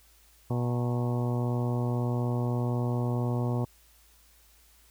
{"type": "harmonic tone with a mistuned harmonic", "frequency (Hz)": 121.6, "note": "B2", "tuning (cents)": -26, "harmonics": [1, 2, 3, 4, 5, 6, 7, 8, 9], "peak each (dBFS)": [-27, -33, -37, -39, -41, -43, -44, -45, -46], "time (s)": [0.5, 3.65], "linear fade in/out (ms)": 5, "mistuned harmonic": 8, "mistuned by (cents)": -73, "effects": ["added 56 Hz sine -61 dBFS peak until 4.9 s", "white hiss -61 dBFS RMS until 4.9 s"]}